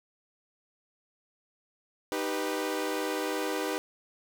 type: chord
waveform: sawtooth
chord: Eb augmented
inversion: none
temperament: equal with one note detuned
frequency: 309.5 / 392 / 493.9 Hz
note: Eb4 / G4 / B4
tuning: -9 / 0 / 0 cents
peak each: -30 dBFS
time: 2.12-3.78 s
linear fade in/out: 0 ms
effects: none